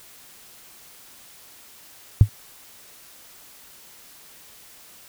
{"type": "tone with exponential decay", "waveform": "sine", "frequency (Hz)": 103.83, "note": "G#2", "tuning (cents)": 0, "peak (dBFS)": -3, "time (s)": [2.21, 2.29], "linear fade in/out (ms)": 0, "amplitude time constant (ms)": 16, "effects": ["white hiss -48 dBFS RMS until 5.08 s"]}